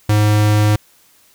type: tone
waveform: square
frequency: 105.4 Hz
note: G#2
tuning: 26 cents sharp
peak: -11 dBFS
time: 0.09-0.76 s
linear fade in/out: 5 ms
effects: white hiss -52 dBFS RMS until 1.34 s